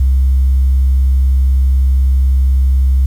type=tone; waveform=sine; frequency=66 Hz; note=C2; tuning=16 cents sharp; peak=-6 dBFS; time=0-3.06 s; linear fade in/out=5 ms; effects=tanh soft clip ceiling -5 dBFS + 7-bit